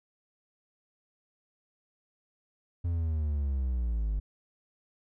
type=linear sweep; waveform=triangle; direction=down; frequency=87.2 to 49.3 Hz; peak=-25 dBFS; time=2.84-4.2 s; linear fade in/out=10 ms; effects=none